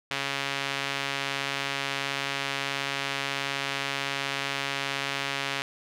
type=tone with band-pass filter; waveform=sawtooth; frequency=138.59 Hz; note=C#3; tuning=in tune; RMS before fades=-31 dBFS; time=0.11-5.62 s; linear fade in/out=0 ms; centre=2700 Hz; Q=1.1; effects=none